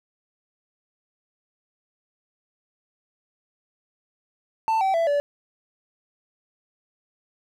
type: tone with pitch steps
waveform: triangle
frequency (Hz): 889 / 769.5 / 666 / 576.4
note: A5 / G5 / E5 / D5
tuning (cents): +18 / -32 / +18 / -33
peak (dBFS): -17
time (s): 4.68-5.2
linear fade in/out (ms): 0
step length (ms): 130
effects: none